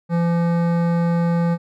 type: tone with hard clipping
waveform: sine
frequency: 170.2 Hz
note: F3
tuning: 44 cents flat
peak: -18 dBFS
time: 0.09-1.58 s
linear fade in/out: 50 ms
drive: 15 dB
effects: none